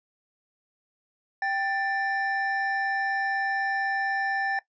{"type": "tone pair together", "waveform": "triangle", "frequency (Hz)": [783.7, 1772], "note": ["G5", "A6"], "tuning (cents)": [-1, 12], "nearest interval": "octave + major second", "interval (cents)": 1413, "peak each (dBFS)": -26, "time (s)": [1.42, 4.59], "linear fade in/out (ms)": 2, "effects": ["noise-tail reverb RT60 0.1 s tail -18 dB re dry", "resampled to 16000 Hz"]}